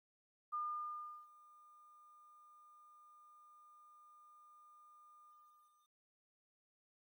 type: tone with ADSR envelope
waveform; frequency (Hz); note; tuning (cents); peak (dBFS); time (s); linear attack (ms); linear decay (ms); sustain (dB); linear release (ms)
sine; 1209; D6; +50; -37; 0.52-5.95; 19; 730; -24; 650
effects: 13-bit